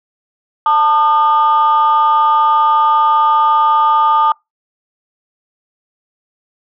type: tone pair together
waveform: sine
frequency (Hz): 889 / 1214.2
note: A5 / D#6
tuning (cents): +18 / -43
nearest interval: perfect fourth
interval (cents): 539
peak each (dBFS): -10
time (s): 0.66-4.32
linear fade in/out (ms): 2
effects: noise-tail reverb RT60 0.2 s tail -26 dB re dry + tanh soft clip ceiling -4 dBFS

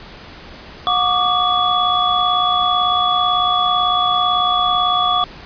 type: tone cluster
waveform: sine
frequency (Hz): 723 / 1144 / 1202 / 3391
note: F#5 / D6 / D6 / G#7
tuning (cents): -40 / -46 / +40 / +35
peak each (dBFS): -19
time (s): 0.87-5.24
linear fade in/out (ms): 0
effects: pink hiss -37 dBFS RMS until 5.45 s + resampled to 11025 Hz

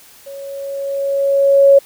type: tone with level ramp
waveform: sine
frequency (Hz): 554.4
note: C#5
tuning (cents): 0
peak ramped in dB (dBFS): -29 to -3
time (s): 0.26-1.79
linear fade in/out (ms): 10
effects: white hiss -44 dBFS RMS until 1.85 s

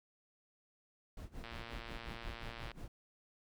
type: noise with tremolo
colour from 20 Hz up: brown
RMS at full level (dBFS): -44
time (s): 1.17-2.88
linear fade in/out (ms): 2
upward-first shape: sine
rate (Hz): 5.6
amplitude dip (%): 90
type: click train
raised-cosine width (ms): 0.3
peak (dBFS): -31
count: 149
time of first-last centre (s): 1.44-2.716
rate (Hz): 116
effects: none

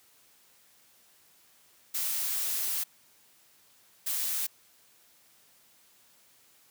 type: noise bursts at uneven times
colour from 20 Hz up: blue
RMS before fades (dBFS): -31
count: 2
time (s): 1.94-2.84 / 4.06-4.47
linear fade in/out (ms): 10
effects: white hiss -62 dBFS RMS until 6.7 s + high-pass 80 Hz 12 dB/octave

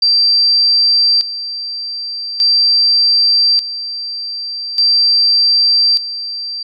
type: tone with tremolo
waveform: sine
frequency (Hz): 4699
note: D8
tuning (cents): 0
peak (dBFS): -8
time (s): 0.02-6.63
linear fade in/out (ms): 5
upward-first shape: square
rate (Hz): 0.42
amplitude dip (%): 75
effects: none

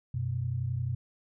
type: tone pair together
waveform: sine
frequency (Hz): 93.9 / 125.26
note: F#2 / B2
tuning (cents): +26 / +25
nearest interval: perfect fourth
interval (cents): 499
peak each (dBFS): -34 / -30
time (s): 0.14-0.95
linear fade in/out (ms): 5
effects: none

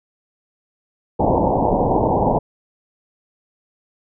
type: low-pass noise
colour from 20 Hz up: white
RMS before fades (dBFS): -17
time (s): 1.19-2.39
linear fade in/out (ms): 10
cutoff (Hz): 940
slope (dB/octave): 96
effects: none

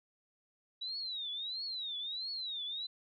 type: tone with vibrato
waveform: sine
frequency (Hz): 3871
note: B7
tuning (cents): -35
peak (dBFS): -37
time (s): 0.81-2.87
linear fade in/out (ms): 10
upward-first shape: triangle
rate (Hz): 1.5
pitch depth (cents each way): 230
effects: none

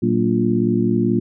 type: harmonic tone with a mistuned harmonic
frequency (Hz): 58.3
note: A#1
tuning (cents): +1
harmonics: 2 / 3 / 4 / 5 / 6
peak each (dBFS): -23 / -21 / -19 / -24 / -21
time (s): 0.02-1.2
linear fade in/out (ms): 10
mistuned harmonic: 3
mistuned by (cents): +130
effects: none

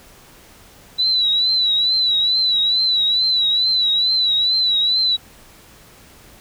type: tone with vibrato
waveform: sine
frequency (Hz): 3951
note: B7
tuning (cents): 0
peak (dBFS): -14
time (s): 0.98-5.17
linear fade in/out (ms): 20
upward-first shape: triangle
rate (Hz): 2.3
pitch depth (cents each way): 81
effects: pink hiss -46 dBFS RMS until 6.4 s

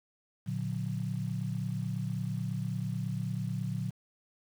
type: chord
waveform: sine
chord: Bb augmented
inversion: none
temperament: just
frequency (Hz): 116.54 / 145.68 / 182.1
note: Bb2 / D3 / F#3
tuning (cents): 0 / -14 / -27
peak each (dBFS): -35 / -36 / -36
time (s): 0.46-3.91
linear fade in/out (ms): 20
effects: 9-bit

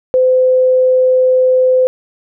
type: tone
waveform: sine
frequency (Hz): 512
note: C5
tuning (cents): -38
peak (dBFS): -7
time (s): 0.14-1.87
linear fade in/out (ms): 0
effects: none

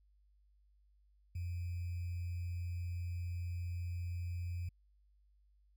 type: tone with sample-and-hold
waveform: sine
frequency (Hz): 87.4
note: F2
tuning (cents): +2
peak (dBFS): -37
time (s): 1.35-4.69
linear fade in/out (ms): 5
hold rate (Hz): 2450
effects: added 50 Hz sine -66 dBFS peak until 5.76 s

